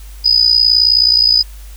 sine tone with amplitude modulation, 4978 Hz, D#8, in tune, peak -4 dBFS, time 0.24-1.43 s, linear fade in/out 20 ms, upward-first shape sine, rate 59.2 Hz, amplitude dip 80%, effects added 50 Hz sine -30 dBFS peak until 1.76 s + white hiss -43 dBFS RMS until 1.76 s

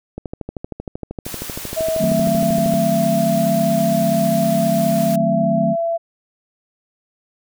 click train, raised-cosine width 2 ms, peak -14 dBFS, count 34, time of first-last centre 0.18-2.738 s, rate 12.9 Hz
white noise, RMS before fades -31 dBFS, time 1.25-5.16 s, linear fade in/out 5 ms
sine tone with pitch glide, 645 to 670.8 Hz, E5 to E5, -38 to +30 cents, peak -17 dBFS, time 1.76-5.98 s, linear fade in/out 20 ms, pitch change +68 cents, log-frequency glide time 2.02-2.29 s
sine chord, D# diminished seventh, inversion none, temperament equal, 155.56 / 185 / 220 / 261.6 Hz, D#3 / F#3 / A3 / C4, 0 / 0 / 0 / 0 cents, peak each -23 / -21 / -20 / -25 dBFS, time 1.98-5.76 s, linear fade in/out 50 ms
effects none

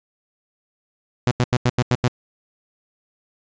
sawtooth tone bursts, 123.5 Hz, B2, in tune, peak -11 dBFS, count 7, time 1.27-2.08 s, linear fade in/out 0 ms, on 42 ms, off 86 ms, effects resampled to 16000 Hz

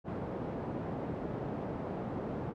pink band-pass noise, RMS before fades -38 dBFS, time 0.04-2.54 s, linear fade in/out 50 ms, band 120 to 680 Hz, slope 12 dB/octave, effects none

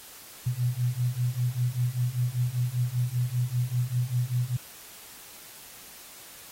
sine beating tone pair, 120.9 / 126 Hz, B2 / B2, -36 / +35 cents, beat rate 5.1 Hz, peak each -28 / -27 dBFS, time 0.46-4.57 s, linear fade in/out 10 ms, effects white hiss -47 dBFS RMS until 6.51 s + AAC 48 kbps

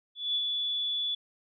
sine tone with ADSR envelope, 3441 Hz, A7, 39 cents flat, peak -25 dBFS, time 0.15-1.15 s, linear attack 200 ms, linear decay 57 ms, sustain -3 dB, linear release 6 ms, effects none

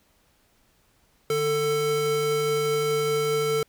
square tone pair together, 149.66 / 444.1 Hz, D3 / A4, +33 / +16 cents, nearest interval octave + perfect fifth, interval 1883 cents, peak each -33 / -23 dBFS, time 1.3-3.63 s, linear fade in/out 2 ms, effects pink hiss -64 dBFS RMS until 3.68 s

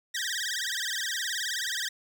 15% pulse tone with vibrato, 1735 Hz, A6, 25 cents flat, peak -23 dBFS, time 0.14-1.89 s, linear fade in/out 10 ms, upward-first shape sine, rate 19 Hz, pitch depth 200 cents each way, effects none

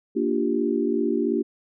sine chord, G minor seventh, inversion first, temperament equal, 233.1 / 293.7 / 349.2 / 392 Hz, Bb3 / D4 / F4 / G4, 0 / 0 / 0 / 0 cents, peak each -26 dBFS, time 0.15-1.43 s, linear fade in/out 20 ms, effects none

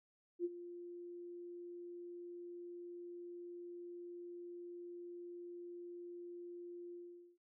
sine tone with ADSR envelope, 349.2 Hz, F4, in tune, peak -33 dBFS, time 0.39-7.38 s, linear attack 57 ms, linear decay 34 ms, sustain -14 dB, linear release 450 ms, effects none

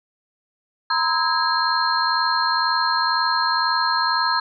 sine tone cluster, 941 / 1023 / 1292 / 1639 / 4188 Hz, A#5 / C6 / E6 / G#6 / C8, +16 / -39 / -35 / -23 / +1 cents, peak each -24 dBFS, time 0.9-4.4 s, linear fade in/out 5 ms, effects none

